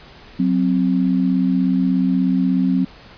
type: tone pair together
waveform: sine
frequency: 184.98 / 261.6 Hz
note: F#3 / C4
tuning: 0 / 0 cents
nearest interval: tritone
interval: 600 cents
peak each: -17 dBFS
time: 0.39-2.85 s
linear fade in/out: 10 ms
effects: pink hiss -43 dBFS RMS until 3.17 s + resampled to 11025 Hz